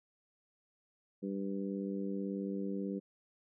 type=harmonic tone; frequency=98.3 Hz; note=G2; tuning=5 cents sharp; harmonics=2 / 3 / 4 / 5; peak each=-37 / -41 / -43 / -45 dBFS; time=1.22-3 s; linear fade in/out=20 ms; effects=none